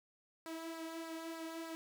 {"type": "tone with flanger", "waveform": "sawtooth", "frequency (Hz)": 326.8, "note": "E4", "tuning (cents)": -15, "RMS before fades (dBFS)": -45, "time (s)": [0.46, 1.75], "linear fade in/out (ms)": 0, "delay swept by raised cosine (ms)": [0.31, 2.71], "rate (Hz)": 3.3, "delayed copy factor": -0.55, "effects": []}